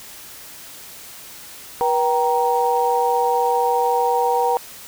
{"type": "tone cluster", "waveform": "sine", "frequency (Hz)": [482.7, 776, 938], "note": ["B4", "G5", "A#5"], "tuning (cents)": [-40, -18, 11], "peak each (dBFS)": -20, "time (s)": [1.81, 4.57], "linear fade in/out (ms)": 0, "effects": ["white hiss -39 dBFS RMS until 4.87 s"]}